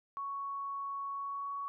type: tone with pitch glide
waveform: sine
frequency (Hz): 1112 to 1120.4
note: C#6 to C#6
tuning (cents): +5 to +18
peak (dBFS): -36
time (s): 0.17-1.68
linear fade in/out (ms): 0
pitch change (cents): +13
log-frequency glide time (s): 1.11-1.5
effects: none